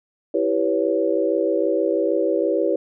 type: chord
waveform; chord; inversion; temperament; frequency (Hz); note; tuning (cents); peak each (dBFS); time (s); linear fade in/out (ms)
sine; C# half-diminished seventh; first; equal with one note detuned; 329.6 / 392 / 493.9 / 560.2; E4 / G4 / B4 / C#5; 0 / 0 / 0 / +18; -23; 0.34-2.76; 5
effects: none